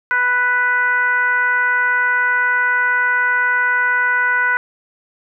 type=tone with frequency modulation; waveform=sine; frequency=1484 Hz; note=F#6; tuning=5 cents sharp; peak=-13 dBFS; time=0.11-4.57 s; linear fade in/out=0 ms; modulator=495 Hz; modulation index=0.83; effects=none